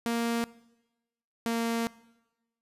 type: tone pair in turn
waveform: sawtooth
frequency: 233.1 / 230.7 Hz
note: A#3 / A#3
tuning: 0 / -18 cents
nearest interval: unison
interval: 18 cents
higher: first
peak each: -23 dBFS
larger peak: neither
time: 0.06-0.44 / 1.46-1.87 s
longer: second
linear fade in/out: 0 ms
effects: noise-tail reverb RT60 1.0 s tail -21 dB re dry + resampled to 32000 Hz